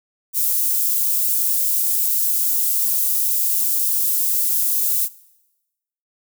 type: high-pass noise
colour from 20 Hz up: white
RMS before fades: -19 dBFS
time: 0.33-5.09 s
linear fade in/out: 50 ms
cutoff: 11000 Hz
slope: 12 dB/octave
effects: noise-tail reverb RT60 1.0 s tail -21 dB re dry